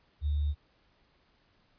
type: tone with sample-and-hold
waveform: sine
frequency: 73.42 Hz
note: D2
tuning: in tune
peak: -26 dBFS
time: 0.21-0.55 s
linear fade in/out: 50 ms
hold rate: 3675 Hz
effects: pink hiss -68 dBFS RMS until 1.78 s + resampled to 11025 Hz